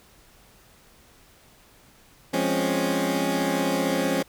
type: chord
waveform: 20% pulse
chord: Db major seventh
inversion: first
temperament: equal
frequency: 174.61 / 207.7 / 261.6 / 277.2 Hz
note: F3 / Ab3 / C4 / Db4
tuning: 0 / 0 / 0 / 0 cents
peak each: -24 / -25 / -24 / -21 dBFS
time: 2.33-4.23 s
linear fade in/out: 10 ms
effects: pink hiss -55 dBFS RMS until 4.28 s